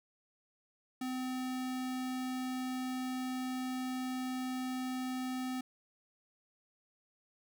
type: tone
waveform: square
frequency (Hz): 256.2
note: C4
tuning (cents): -36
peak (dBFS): -36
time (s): 1.01-5.61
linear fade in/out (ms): 5
effects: none